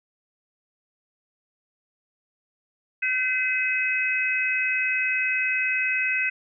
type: harmonic tone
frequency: 510 Hz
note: C5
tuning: 44 cents flat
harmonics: 3 / 4 / 5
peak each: -28 / -27 / -24 dBFS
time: 3.02-6.3 s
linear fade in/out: 10 ms
effects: none